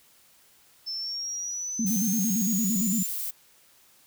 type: linear sweep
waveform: sine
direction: up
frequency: 5274 to 7200 Hz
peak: -30 dBFS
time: 0.86-3.07 s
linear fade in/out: 20 ms
type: tone with vibrato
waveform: sine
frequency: 207.8 Hz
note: G#3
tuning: 1 cent sharp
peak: -24 dBFS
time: 1.79-3.03 s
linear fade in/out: 5 ms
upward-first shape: square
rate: 8.8 Hz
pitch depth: 160 cents each way
type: noise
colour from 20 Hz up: violet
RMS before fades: -32 dBFS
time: 1.86-3.31 s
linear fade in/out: 10 ms
effects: white hiss -59 dBFS RMS until 4.06 s